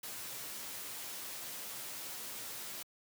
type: noise with comb filter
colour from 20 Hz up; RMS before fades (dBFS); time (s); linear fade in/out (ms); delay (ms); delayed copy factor
white; -44; 0.03-2.83; 5; 12; -0.55
effects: high-pass 100 Hz 12 dB/octave

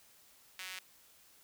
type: tone with high-pass filter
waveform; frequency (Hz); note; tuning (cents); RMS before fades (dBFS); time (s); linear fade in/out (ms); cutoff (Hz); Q
sawtooth; 185.9; F#3; +8; -45; 0.59-0.79; 2; 2200; 1.4
effects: white hiss -63 dBFS RMS until 1.43 s

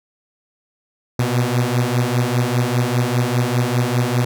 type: beating tone pair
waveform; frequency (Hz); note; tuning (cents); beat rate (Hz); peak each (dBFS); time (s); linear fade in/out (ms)
sawtooth; 120 / 125; B2 / B2; -49 / +21; 5; -15; 1.19-4.25; 5
effects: none

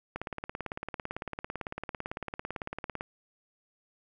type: click train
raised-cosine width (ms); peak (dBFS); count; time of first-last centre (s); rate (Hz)
0.5; -20; 52; 0.16-3.009; 17.9
effects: none

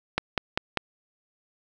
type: click train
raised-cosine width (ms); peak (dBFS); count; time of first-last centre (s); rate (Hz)
0.3; -7; 4; 0.18-0.773; 5.06
effects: none

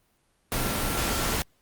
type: tone in noise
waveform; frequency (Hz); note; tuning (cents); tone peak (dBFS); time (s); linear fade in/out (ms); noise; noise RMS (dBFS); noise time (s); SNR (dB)
sine; 1361; F6; -45; -37; 0.57-1.33; 0; pink; -27; 0.52-1.42; -13
effects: pink hiss -68 dBFS RMS until 1.61 s + Opus 32 kbps

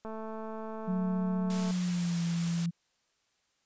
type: click train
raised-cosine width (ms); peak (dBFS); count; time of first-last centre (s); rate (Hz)
1; -28; 366; 0.05-1.709; 220
type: tone with pitch glide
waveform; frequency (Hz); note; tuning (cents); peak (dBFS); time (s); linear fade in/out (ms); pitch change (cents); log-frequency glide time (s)
sine; 185 to 169.65; F#3 to F3; 0 to -50; -28; 0.87-2.71; 20; -150; 1.6-2.22
type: noise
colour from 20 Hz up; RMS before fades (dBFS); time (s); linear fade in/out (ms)
white; -41; 1.5-2.66; 2
effects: white hiss -74 dBFS RMS until 3.65 s + resampled to 16000 Hz

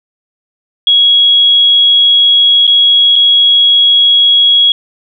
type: tone with dropouts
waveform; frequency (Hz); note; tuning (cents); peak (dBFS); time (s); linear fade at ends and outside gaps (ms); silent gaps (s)
sine; 3322; G#7; 0; -4; 0.87-4.72; 2; 2.669-2.676 / 3.157-3.161
effects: none

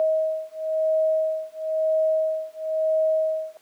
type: beating tone pair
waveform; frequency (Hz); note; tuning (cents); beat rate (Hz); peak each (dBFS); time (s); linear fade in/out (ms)
sine; 632 / 632.99; D#5 / D#5; +27 / +30; 0.99; -23; 0-3.57; 0
effects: pink hiss -58 dBFS RMS until 3.61 s + high-pass 400 Hz 12 dB/octave

